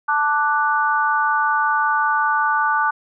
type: chord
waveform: sine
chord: D major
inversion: second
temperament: equal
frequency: 880 / 1174.7 / 1480 Hz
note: A5 / D6 / F#6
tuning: 0 / 0 / 0 cents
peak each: -20 dBFS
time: 0.08-2.91 s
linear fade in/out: 10 ms
effects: none